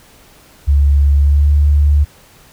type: tone with pitch glide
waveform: sine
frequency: 71 to 72.95 Hz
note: C#2 to D2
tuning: +42 to -11 cents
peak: -7 dBFS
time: 0.67-2.05 s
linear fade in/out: 20 ms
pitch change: +47 cents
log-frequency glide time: 1.19-1.5 s
effects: pink hiss -45 dBFS RMS until 2.52 s

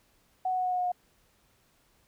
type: tone with pitch steps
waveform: sine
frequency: 744 / 739.7 / 735.5 / 731.2 / 727 / 722.8 / 718.7 Hz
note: F#5 / F#5 / F#5 / F#5 / F#5 / F#5 / F5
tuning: +9 / -1 / -11 / -21 / -31 / -41 / +49 cents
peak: -26 dBFS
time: 0.45-0.919 s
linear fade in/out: 5 ms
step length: 67 ms
effects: pink hiss -67 dBFS RMS until 2.07 s

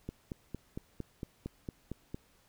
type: click train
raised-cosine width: 3 ms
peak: -25 dBFS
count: 10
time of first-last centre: 0.09-2.145 s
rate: 4.38 Hz
effects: pink hiss -67 dBFS RMS until 2.48 s

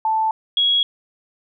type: tone pair in turn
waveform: sine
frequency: 880 / 3322 Hz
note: A5 / G#7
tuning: 0 / 0 cents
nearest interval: octave + major seventh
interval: 2300 cents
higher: second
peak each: -16 / -14 dBFS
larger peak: second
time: 0.05-0.31 / 0.57-0.83 s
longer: neither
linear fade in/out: 2 ms
effects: none

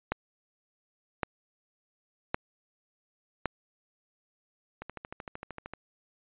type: two click trains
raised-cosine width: 0.5 ms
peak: -12 / -24 dBFS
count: 4 / 13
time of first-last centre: 0.12-3.457 / 4.82-5.736 s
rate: 0.899 / 13.1 Hz
effects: resampled to 8000 Hz

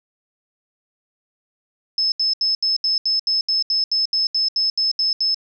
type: tone bursts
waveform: sine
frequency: 5220 Hz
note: E8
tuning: 18 cents flat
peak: -16 dBFS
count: 16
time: 1.98-5.345 s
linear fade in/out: 2 ms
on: 140 ms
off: 75 ms
effects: none

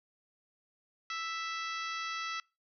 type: harmonic tone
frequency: 659.3 Hz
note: E5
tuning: in tune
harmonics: 2 / 3 / 4 / 5 / 6 / 7 / 8 / 9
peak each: -38 / -42 / -44 / -46 / -48 / -49 / -50 / -51 dBFS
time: 1.1-2.4 s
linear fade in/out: 2 ms
effects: noise-tail reverb RT60 0.3 s tail -26 dB re dry

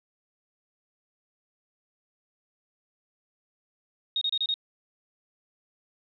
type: tone bursts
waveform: sine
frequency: 3729 Hz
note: A#7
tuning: in tune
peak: -24 dBFS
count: 5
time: 4.16-4.541 s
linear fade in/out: 2 ms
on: 53 ms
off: 29 ms
effects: none

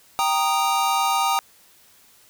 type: chord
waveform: square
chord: Eb major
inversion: first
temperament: equal with one note detuned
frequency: 784 / 932.3 / 1237.3 Hz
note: G5 / Bb5 / Eb6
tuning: 0 / 0 / -10 cents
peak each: -24 dBFS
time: 0.19-1.39 s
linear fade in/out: 0 ms
effects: white hiss -54 dBFS RMS until 2.29 s

